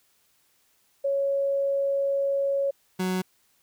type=tone pair in turn; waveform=sine / 30% pulse; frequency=554.4 / 185.01 Hz; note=C#5 / F#3; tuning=0 / 0 cents; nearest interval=octave + perfect fifth; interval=1900 cents; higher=first; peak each=-22 dBFS; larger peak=neither; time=1.04-2.71 / 2.99-3.22 s; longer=first; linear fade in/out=10 ms; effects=white hiss -66 dBFS RMS until 3.62 s